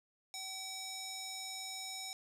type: tone with band-pass filter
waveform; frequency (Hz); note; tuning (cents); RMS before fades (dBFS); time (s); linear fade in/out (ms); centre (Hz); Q
square; 763; G5; -47; -44; 0.34-2.13; 0; 6100; 1.6
effects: none